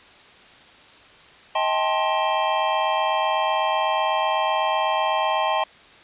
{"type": "chord", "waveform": "square", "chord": "A half-diminished seventh", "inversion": "second", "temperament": "just", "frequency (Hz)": [633.6, 792, 880, 1056], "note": ["Eb5", "G5", "A5", "C6"], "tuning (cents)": [31, 18, 0, 16], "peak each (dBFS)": -26, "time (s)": [1.55, 5.64], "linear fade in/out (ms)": 5, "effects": ["white hiss -48 dBFS RMS until 6.03 s", "resampled to 8000 Hz"]}